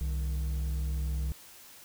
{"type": "tone pair together", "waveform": "triangle", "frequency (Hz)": [64.9, 154.46], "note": ["C2", "D#3"], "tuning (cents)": [-13, -12], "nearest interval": "octave + minor third", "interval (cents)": 1501, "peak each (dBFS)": [-26, -36], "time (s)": [0.01, 1.32], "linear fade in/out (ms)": 0, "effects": ["tanh soft clip ceiling -24 dBFS", "white hiss -52 dBFS RMS until 1.84 s"]}